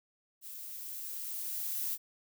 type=noise with level ramp; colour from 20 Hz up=violet; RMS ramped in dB=-46 to -34 dBFS; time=0.41-1.98 s; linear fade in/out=50 ms; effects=none